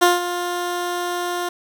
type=tone with ADSR envelope; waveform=15% pulse; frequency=352.8 Hz; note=F4; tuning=18 cents sharp; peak=-4 dBFS; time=0.01-1.49 s; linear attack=16 ms; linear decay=170 ms; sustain=-12 dB; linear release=5 ms; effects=none